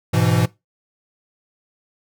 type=chord; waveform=square; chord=E major; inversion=first; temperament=equal with one note detuned; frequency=103.83 / 123.47 / 166.73 Hz; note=G#2 / B2 / E3; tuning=0 / 0 / +20 cents; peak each=-20 dBFS; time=0.13-0.46 s; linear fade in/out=10 ms; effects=noise-tail reverb RT60 0.2 s tail -19 dB re dry